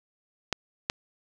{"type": "clicks", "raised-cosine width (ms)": 0.2, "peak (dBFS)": -8, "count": 2, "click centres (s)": [0.527, 0.899], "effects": []}